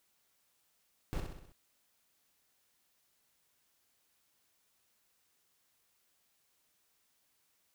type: noise with echo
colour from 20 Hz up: brown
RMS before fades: -35 dBFS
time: 1.13-1.2 s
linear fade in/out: 0 ms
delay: 64 ms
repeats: 5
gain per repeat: -5 dB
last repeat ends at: 1.52 s
effects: white hiss -75 dBFS RMS until 7.74 s